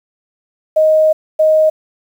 sine tone bursts at uneven times, 625 Hz, D#5, 8 cents sharp, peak -7 dBFS, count 2, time 0.76-1.13 / 1.39-1.7 s, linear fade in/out 10 ms, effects 7-bit

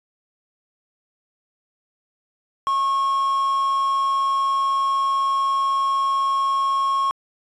triangle tone with quantisation, 1091 Hz, C#6, 28 cents flat, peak -16 dBFS, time 2.67-7.11 s, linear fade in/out 0 ms, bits 6, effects resampled to 24000 Hz

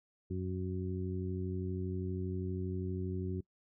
harmonic tone, 92.5 Hz, F#2, in tune, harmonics 1 / 2 / 3 / 4, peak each -37 / -40 / -44 / -41 dBFS, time 0.3-3.41 s, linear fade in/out 10 ms, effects noise-tail reverb RT60 0.1 s tail -23 dB re dry

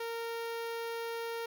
sawtooth tone with notch filter, 461.9 Hz, A#4, 16 cents flat, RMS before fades -38 dBFS, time 0-1.46 s, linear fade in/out 5 ms, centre 7900 Hz, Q 1.3, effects none

